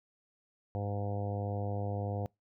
harmonic tone, 101.5 Hz, G#2, 39 cents flat, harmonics 1 / 2 / 3 / 4 / 5 / 6 / 7 / 8 / 9, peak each -34 / -43 / -46 / -47 / -41 / -48 / -43 / -50 / -55 dBFS, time 0.75-2.26 s, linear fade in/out 0 ms, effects noise-tail reverb RT60 0.2 s tail -26 dB re dry

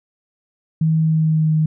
sine tone with pitch glide, 159.4 to 156.21 Hz, D#3 to D#3, +42 to +7 cents, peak -13 dBFS, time 0.81-1.66 s, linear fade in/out 5 ms, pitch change -35 cents, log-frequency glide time 1-1.54 s, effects none

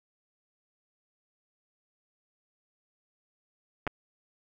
clicks, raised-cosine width 0.5 ms, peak -16 dBFS, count 2, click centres 3.868 / 3.875 s, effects none

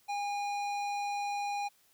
sine tone with hard clipping, 814 Hz, G#5, 35 cents flat, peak -34 dBFS, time 0.08-1.69 s, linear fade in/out 20 ms, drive 14 dB, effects white hiss -67 dBFS RMS until 1.93 s

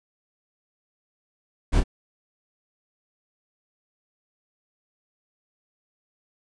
brown noise with echo, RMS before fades -19 dBFS, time 1.72-1.81 s, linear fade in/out 20 ms, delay 29 ms, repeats 1, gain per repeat -6 dB, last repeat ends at 1.839 s, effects resampled to 22050 Hz

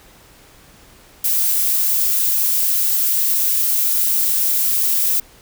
violet noise, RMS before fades -17 dBFS, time 1.24-5.2 s, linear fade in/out 5 ms, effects pink hiss -47 dBFS RMS until 5.41 s

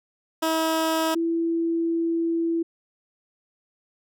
15% pulse / sine tone pair in turn, 321.7 / 332.7 Hz, E4 / E4, -42 / +16 cents, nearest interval minor second, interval 58 cents, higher second, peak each -15 / -21 dBFS, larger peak first, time 0.42-1.15 / 1.15-2.63 s, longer second, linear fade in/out 10 ms, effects none

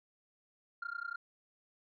sine tone with amplitude modulation, 1396.9 Hz, F6, in tune, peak -33 dBFS, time 0.82-1.16 s, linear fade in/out 5 ms, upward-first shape sine, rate 30.8 Hz, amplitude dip 100%, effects tanh soft clip ceiling -33 dBFS

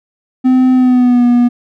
triangle tone with pitch glide, 256.5 to 242.1 Hz, C4 to B3, -34 to -34 cents, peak -4 dBFS, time 0.44-1.49 s, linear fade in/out 20 ms, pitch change -100 cents, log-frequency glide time 0.73-1.25 s, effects none

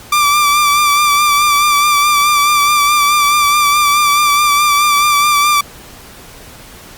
sawtooth tone with vibrato, 1174.7 Hz, D6, in tune, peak -5 dBFS, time 0.12-5.61 s, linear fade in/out 5 ms, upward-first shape sine, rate 4.7 Hz, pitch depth 33 cents each way, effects pink hiss -36 dBFS RMS until 6.97 s + Opus 48 kbps

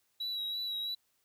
sine tone with vibrato, 3897 Hz, B7, 24 cents flat, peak -31 dBFS, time 0.2-0.95 s, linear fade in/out 10 ms, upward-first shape sine, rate 3 Hz, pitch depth 28 cents each way, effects tanh soft clip ceiling -33 dBFS + white hiss -75 dBFS RMS until 1.24 s

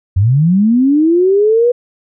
sine linear sweep, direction up, 87.31 to 493.2 Hz, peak -7 dBFS, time 0.16-1.72 s, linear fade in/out 10 ms, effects none

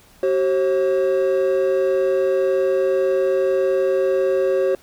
triangle tone pair together, 380.5 / 538.7 Hz, F#4 / C#5, +48 / -50 cents, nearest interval tritone, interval 602 cents, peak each -16 dBFS, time 0.23-4.75 s, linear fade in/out 2 ms, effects tanh soft clip ceiling -8 dBFS + pink hiss -51 dBFS RMS until 4.82 s

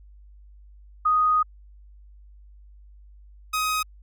sine / sawtooth tone pair in turn, 1244.5 / 1258.2 Hz, D#6 / D#6, 0 / +19 cents, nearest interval unison, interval 19 cents, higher second, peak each -17 / -19 dBFS, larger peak first, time 1.05-1.43 / 3.53-3.83 s, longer first, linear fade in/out 10 ms, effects added 50 Hz sine -46 dBFS peak until 4.02 s

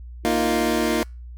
25% pulse chord, Bb suspended fourth, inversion none, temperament equal, 233.1 / 311.1 / 349.2 Hz, Bb3 / Eb4 / F4, 0 / 0 / 0 cents, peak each -20 dBFS, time 0.25-1.03 s, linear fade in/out 0 ms, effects added 60 Hz sine -35 dBFS peak until 1.37 s + Opus 48 kbps

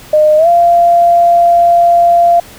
sine tone with pitch glide, 611 to 689.8 Hz, D#5 to F5, -32 to -22 cents, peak -4 dBFS, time 0.13-2.4 s, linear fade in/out 5 ms, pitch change +210 cents, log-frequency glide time 0.37-0.48 s, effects pink hiss -35 dBFS RMS until 2.58 s

